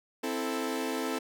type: chord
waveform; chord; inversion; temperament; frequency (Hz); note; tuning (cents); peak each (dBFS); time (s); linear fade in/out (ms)
sawtooth; A minor; first; equal; 261.6 / 329.6 / 440; C4 / E4 / A4; 0 / 0 / 0; -30 / -32 / -31; 0.23-1.19; 10
effects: none